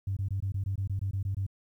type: tone bursts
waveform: sine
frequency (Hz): 97.4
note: G2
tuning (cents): -11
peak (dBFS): -27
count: 12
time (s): 0.07-1.465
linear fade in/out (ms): 5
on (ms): 97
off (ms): 21
effects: tanh soft clip ceiling -23 dBFS + 11-bit